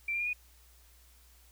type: tone with pitch steps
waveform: sine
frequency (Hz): 2349 / 2387 / 2426 / 2466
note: D7 / D7 / D#7 / D#7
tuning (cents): 0 / +28 / -44 / -16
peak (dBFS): -30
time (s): 0.08-0.332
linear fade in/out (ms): 5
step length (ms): 63
effects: added 60 Hz sine -59 dBFS peak until 1.51 s + white hiss -63 dBFS RMS until 1.51 s